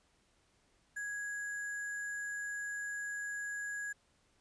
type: tone with sample-and-hold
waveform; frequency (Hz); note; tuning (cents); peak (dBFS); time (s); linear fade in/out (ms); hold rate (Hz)
sine; 1661.2; G#6; 0; -37; 0.96-3.93; 10; 8820
effects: pink hiss -72 dBFS RMS until 4.4 s + resampled to 22050 Hz